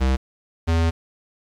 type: tone pair in turn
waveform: square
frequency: 65.41 / 82.58 Hz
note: C2 / E2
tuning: 0 / +4 cents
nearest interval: major third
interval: 404 cents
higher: second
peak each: -17 dBFS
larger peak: neither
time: 0-0.17 / 0.67-0.91 s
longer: second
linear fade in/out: 20 ms
effects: low-pass 6000 Hz 12 dB/octave + 8-bit